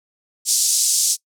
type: band-pass noise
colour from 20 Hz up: white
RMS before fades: -18 dBFS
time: 0.45-1.17 s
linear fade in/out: 50 ms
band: 5000 to 9000 Hz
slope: 24 dB/octave
effects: noise-tail reverb RT60 0.1 s tail -23 dB re dry